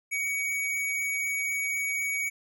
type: tone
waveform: square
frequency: 2252 Hz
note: C#7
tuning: 27 cents sharp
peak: -28 dBFS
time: 0.11-2.3 s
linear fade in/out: 20 ms
effects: none